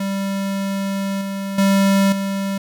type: tone with level steps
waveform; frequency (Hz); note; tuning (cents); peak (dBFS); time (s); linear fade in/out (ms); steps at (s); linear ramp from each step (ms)
square; 196; G3; 0; -21 / -24 / -13 / -21; 0-2.58; 5; 1.21 / 1.58 / 2.12; 5
effects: 8-bit